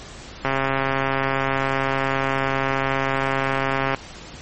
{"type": "click train", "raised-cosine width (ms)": 0.5, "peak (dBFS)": -6, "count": 473, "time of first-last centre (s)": [0.45, 3.946], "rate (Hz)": 135, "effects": ["pink hiss -39 dBFS RMS until 4.41 s", "MP3 32 kbps"]}